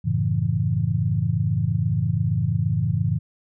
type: chord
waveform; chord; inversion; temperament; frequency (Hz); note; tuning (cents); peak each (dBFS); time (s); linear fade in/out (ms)
sine; F# minor seventh; none; equal; 92.5 / 110 / 138.59 / 164.81; F#2 / A2 / C#3 / E3; 0 / 0 / 0 / 0; -27 / -23 / -25 / -25; 0.04-3.19; 20
effects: none